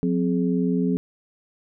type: tone cluster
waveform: sine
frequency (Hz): 180.3 / 259.9 / 421.4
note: F#3 / C4 / G#4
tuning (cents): -45 / -11 / +25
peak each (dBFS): -22 / -23 / -28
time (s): 0.03-0.97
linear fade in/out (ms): 0
effects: none